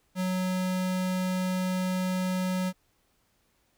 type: tone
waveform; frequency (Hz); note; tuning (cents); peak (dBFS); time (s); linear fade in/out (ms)
square; 184.6; F#3; -4; -27; 0.15-2.73; 50
effects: pink hiss -70 dBFS RMS until 3.77 s